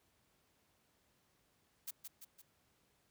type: noise with echo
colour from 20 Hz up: blue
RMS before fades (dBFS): -43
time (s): 1.87-1.91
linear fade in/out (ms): 10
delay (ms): 170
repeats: 3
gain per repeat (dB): -5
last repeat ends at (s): 2.42
effects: pink hiss -75 dBFS RMS until 3.1 s + high-pass 60 Hz 12 dB/octave